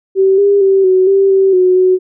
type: tone with pitch steps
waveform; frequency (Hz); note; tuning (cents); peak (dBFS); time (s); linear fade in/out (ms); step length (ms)
sine; 384.5 / 402.1 / 387.4 / 373.1 / 390.9 / 385.6 / 366.9 / 370.2; G4 / G4 / G4 / F#4 / G4 / G4 / F#4 / F#4; -33 / +44 / -20 / +14 / -5 / -28 / -15 / +1; -6; 0.15-1.99; 50; 230
effects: none

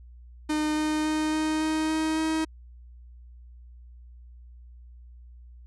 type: tone with pitch steps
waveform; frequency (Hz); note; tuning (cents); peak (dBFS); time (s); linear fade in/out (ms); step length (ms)
45% pulse; 305.4 / 307.3 / 309.3 / 311.3 / 313.3 / 315.3 / 317.3; D#4 / D#4 / D#4 / D#4 / D#4 / D#4 / D#4; -32 / -21 / -10 / +1 / +12 / +23 / +34; -24; 0.49-2.45; 10; 280
effects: added 60 Hz sine -45 dBFS peak until 5.66 s + resampled to 24000 Hz

